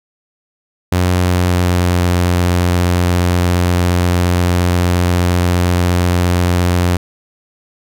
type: tone with pitch glide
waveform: sawtooth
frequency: 90.1 to 88.55 Hz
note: F#2 to F2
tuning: -45 to +24 cents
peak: -7 dBFS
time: 0.92-6.97 s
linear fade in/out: 5 ms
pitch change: -31 cents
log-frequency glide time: 1.12-2.02 s
effects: none